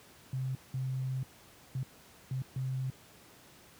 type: tone bursts at uneven times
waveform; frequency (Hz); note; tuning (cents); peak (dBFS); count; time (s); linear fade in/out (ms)
sine; 130.81; C3; 0; -31; 5; 0.33-0.55 / 0.74-1.23 / 1.75-1.83 / 2.31-2.42 / 2.56-2.9; 2
effects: pink hiss -57 dBFS RMS until 3.79 s + high-pass 80 Hz 12 dB/octave